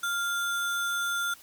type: tone with sample-and-hold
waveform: sine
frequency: 1396.9 Hz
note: F6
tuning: in tune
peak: -26 dBFS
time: 0.03-1.34 s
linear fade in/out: 5 ms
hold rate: 4900 Hz
effects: white hiss -52 dBFS RMS until 1.42 s + MP3 96 kbps